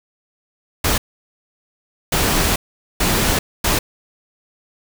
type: noise bursts at uneven times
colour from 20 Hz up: pink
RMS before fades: -17 dBFS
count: 4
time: 0.84-0.98 / 2.12-2.56 / 3-3.39 / 3.64-3.79 s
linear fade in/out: 5 ms
effects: none